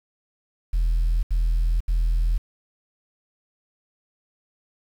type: tone bursts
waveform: sine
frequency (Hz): 41.2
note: E1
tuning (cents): 0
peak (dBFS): -16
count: 3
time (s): 0.73-2.38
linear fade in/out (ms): 10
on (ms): 500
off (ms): 75
effects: tanh soft clip ceiling -16 dBFS + 8-bit